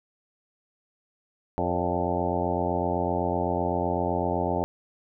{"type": "harmonic tone with a mistuned harmonic", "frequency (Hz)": 87.9, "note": "F2", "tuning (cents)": 12, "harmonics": [1, 2, 3, 4, 5, 6, 7, 8, 9, 10], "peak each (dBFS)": [-33, -33, -33, -33, -33, -33, -33, -33, -33, -33], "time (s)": [1.58, 4.64], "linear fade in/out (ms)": 0, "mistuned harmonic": 6, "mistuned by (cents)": 64, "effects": []}